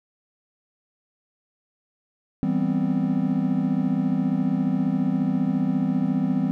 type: chord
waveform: triangle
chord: C major seventh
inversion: first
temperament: equal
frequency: 164.81 / 196 / 246.9 / 261.6 Hz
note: E3 / G3 / B3 / C4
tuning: 0 / 0 / 0 / 0 cents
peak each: -25 / -23 / -25 / -23 dBFS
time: 2.43-6.51 s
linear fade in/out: 0 ms
effects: none